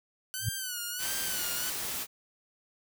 5% pulse tone with vibrato, 1500 Hz, F#6, 23 cents sharp, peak -23 dBFS, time 0.34-1.7 s, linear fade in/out 0 ms, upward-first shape sine, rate 1.5 Hz, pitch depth 96 cents each way
sine tone with exponential growth, 110 Hz, A2, in tune, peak -23 dBFS, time 0.39-0.49 s, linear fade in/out 5 ms, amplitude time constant 20 ms
white noise, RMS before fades -35 dBFS, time 0.98-2.07 s, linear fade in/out 50 ms
effects none

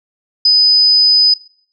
sine tone, 5000 Hz, D#8, 8 cents sharp, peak -6 dBFS, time 0.45-1.34 s, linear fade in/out 5 ms, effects noise-tail reverb RT60 0.5 s tail -18 dB re dry

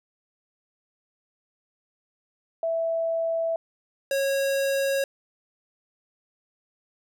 sine / square tone pair in turn, 659.3 / 548.3 Hz, E5 / C#5, 0 / -19 cents, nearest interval minor third, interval 319 cents, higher first, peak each -23 dBFS, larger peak neither, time 2.63-3.56 / 4.11-5.04 s, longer neither, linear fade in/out 2 ms, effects none

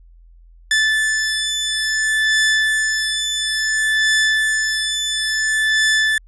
sawtooth beating tone pair, 1749 / 1749.58 Hz, A6 / A6, -11 / -10 cents, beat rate 0.58 Hz, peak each -17 / -14 dBFS, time 0.71-6.18 s, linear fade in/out 2 ms, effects added 42 Hz sine -43 dBFS peak until 6.27 s + resampled to 22050 Hz

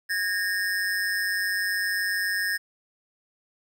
square ring-modulated tone, 1736 Hz, A6, 24 cents flat, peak -22 dBFS, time 0.09-2.58 s, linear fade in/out 20 ms, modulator 96.3 Hz, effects 10-bit

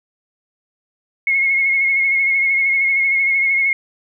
sine tone with vibrato, 2169 Hz, C#7, 38 cents flat, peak -13 dBFS, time 1.27-3.73 s, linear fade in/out 2 ms, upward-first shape sine, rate 13 Hz, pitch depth 31 cents each way, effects none

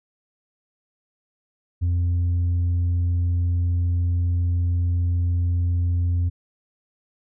sine tone with tanh clipping, 87.31 Hz, F2, in tune, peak -19 dBFS, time 1.81-6.3 s, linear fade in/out 20 ms, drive 2 dB, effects none

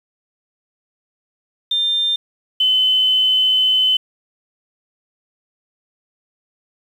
sine tone pair in turn, 3600 / 3038 Hz, A7 / F#7, +39 / +45 cents, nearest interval minor third, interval 294 cents, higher first, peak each -15 / -12 dBFS, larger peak second, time 1.71-2.16 / 2.6-3.97 s, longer second, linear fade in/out 5 ms, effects 7-bit

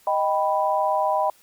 sine chord, Eb augmented, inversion none, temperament equal, 622.3 / 784 / 987.8 Hz, Eb5 / G5 / B5, 0 / 0 / 0 cents, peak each -23 dBFS, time 0.07-1.3 s, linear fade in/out 2 ms, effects white hiss -56 dBFS RMS until 1.42 s + MP3 96 kbps

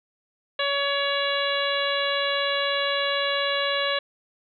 harmonic tone, 563 Hz, C#5, 27 cents sharp, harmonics 1 / 2 / 3 / 4 / 5 / 6 / 7, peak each -27 / -30 / -29 / -33 / -31 / -31 / -32 dBFS, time 0.59-3.99 s, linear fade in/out 5 ms, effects none

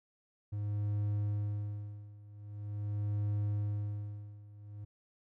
triangle tone with tremolo, 103.5 Hz, G#2, 5 cents flat, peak -28 dBFS, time 0.52-4.85 s, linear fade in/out 10 ms, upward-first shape sine, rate 0.44 Hz, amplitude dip 90%, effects none

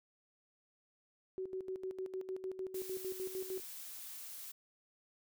sine tone with tremolo, 375.9 Hz, F#4, 27 cents sharp, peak -37 dBFS, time 1.38-3.6 s, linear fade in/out 0 ms, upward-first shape square, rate 6.6 Hz, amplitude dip 70%
blue noise, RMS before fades -48 dBFS, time 2.74-4.52 s, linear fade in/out 10 ms
effects none

